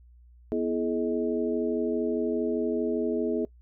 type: tone cluster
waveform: sine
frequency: 246.1 / 331 / 423.7 / 629 Hz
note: B3 / E4 / G#4 / D#5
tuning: -6 / +7 / +35 / +19 cents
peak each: -30 / -30 / -28 / -36 dBFS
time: 0.52-3.45 s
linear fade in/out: 0 ms
effects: noise-tail reverb RT60 0.1 s tail -22 dB re dry + added 60 Hz sine -51 dBFS peak until 3.61 s